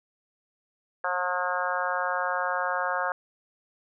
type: harmonic tone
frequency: 180 Hz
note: F#3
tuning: 47 cents flat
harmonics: 3 / 4 / 5 / 6 / 7 / 8 / 9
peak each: -33 / -33 / -33 / -33 / -33 / -33 / -33 dBFS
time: 1.04-3.12 s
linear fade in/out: 2 ms
effects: none